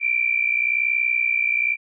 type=tone pair together; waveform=sine; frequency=2322 / 2383 Hz; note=D7 / D7; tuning=-20 / +25 cents; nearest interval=unison; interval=45 cents; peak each=-21 dBFS; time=0-1.77 s; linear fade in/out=50 ms; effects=none